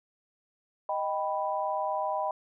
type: chord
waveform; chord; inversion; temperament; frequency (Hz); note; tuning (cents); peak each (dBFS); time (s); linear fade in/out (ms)
sine; Eb augmented; none; equal; 622.3 / 784 / 987.8; Eb5 / G5 / B5; 0 / 0 / 0; -32; 0.89-2.31; 2
effects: none